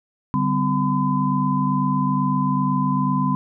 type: tone cluster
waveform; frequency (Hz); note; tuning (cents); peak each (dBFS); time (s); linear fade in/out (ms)
sine; 145.8 / 193.7 / 256 / 1013; D3 / G3 / C4 / B5; -12 / -20 / -38 / +44; -23; 0.34-3.35; 0
effects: none